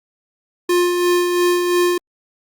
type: tone with tremolo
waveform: square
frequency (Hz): 353.5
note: F4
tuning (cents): +21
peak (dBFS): -13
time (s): 0.69-1.98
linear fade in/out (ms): 5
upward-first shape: sine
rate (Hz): 2.9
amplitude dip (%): 40
effects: Opus 48 kbps